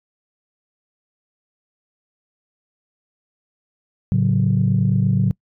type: chord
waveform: sine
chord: F# minor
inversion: first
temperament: equal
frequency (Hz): 110 / 138.59 / 185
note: A2 / C#3 / F#3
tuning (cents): 0 / 0 / 0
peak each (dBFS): -18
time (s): 4.12-5.31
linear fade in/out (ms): 0
effects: noise-tail reverb RT60 0.1 s tail -26 dB re dry + tanh soft clip ceiling -7 dBFS